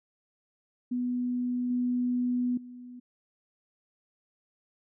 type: tone with level steps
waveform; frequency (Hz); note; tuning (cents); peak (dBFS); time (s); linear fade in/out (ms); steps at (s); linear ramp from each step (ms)
sine; 246.9; B3; 0; -27 / -25 / -42; 0.91-3; 10; 1.7 / 2.57; 5
effects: none